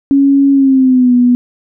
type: tone with pitch glide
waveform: sine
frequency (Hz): 277.2 to 245.5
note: C#4 to B3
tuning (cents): 0 to -10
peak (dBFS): -5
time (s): 0.11-1.35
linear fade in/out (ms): 0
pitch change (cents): -210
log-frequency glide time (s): 0.52-1.14
effects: none